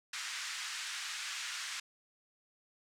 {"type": "band-pass noise", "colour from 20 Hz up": "pink", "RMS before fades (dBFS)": -41, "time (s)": [0.13, 1.8], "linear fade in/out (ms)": 5, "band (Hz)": [1400, 7900], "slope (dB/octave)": 24, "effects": []}